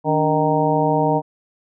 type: harmonic tone with a mistuned harmonic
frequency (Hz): 155.1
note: D#3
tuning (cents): -5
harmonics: 1 / 2 / 3 / 4 / 5 / 6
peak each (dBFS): -22 / -22 / -22 / -22 / -22 / -22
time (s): 0.04-1.22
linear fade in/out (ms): 50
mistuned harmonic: 2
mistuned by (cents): -110
effects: none